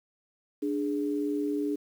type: tone pair together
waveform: sine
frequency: 293.7 / 415.4 Hz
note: D4 / G#4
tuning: 0 / 0 cents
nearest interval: tritone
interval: 600 cents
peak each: -28 / -32 dBFS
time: 0.62-1.76 s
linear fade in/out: 10 ms
effects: 9-bit

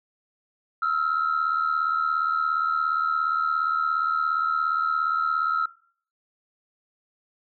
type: tone pair together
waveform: sine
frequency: 1298.8 / 1376 Hz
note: E6 / F6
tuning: -26 / -26 cents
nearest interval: minor second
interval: 100 cents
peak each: -23 dBFS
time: 0.82-5.66 s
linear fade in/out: 5 ms
effects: noise-tail reverb RT60 0.5 s tail -20 dB re dry + tanh soft clip ceiling -16 dBFS

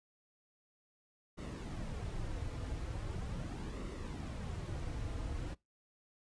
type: noise with flanger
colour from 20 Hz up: brown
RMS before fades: -41 dBFS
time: 1.37-5.55 s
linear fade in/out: 20 ms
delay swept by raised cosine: 1.2 to 5.4 ms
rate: 0.4 Hz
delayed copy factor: -0.5
effects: noise-tail reverb RT60 0.2 s tail -23 dB re dry + resampled to 22050 Hz

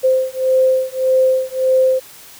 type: beating tone pair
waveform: sine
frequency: 519 / 520.7 Hz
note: C5 / C5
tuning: -14 / -8 cents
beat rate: 1.7 Hz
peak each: -15 dBFS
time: 0.03-2 s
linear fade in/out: 20 ms
effects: white hiss -40 dBFS RMS until 2.39 s

